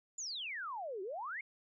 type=exponential two-way sweep; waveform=sine; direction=down then up; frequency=7230 to 359.9 to 2243 Hz; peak=-39 dBFS; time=0.18-1.41 s; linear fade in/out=5 ms; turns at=1.02 s; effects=none